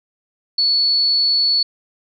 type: tone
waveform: sine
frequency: 4425 Hz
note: C#8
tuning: 4 cents flat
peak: -13 dBFS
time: 0.58-1.63 s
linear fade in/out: 5 ms
effects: none